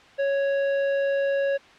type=tone with tanh clipping; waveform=sine; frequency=554.4 Hz; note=C#5; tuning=in tune; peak=-23 dBFS; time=0.18-1.58 s; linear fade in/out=20 ms; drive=13 dB; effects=white hiss -50 dBFS RMS until 1.78 s + low-pass 3000 Hz 12 dB/octave